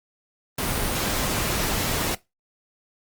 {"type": "noise", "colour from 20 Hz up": "pink", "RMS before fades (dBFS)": -25, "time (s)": [0.58, 2.15], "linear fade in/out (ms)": 5, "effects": ["noise-tail reverb RT60 0.2 s tail -20 dB re dry", "Opus 32 kbps"]}